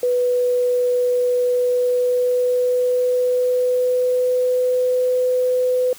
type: tone with pitch glide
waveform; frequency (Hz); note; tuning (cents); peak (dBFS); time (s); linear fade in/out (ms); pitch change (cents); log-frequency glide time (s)
sine; 493.9 to 503.1; B4 to B4; 0 to +32; -15; 0.03-5.93; 2; +32; 1.46-5.07
effects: white hiss -42 dBFS RMS until 5.98 s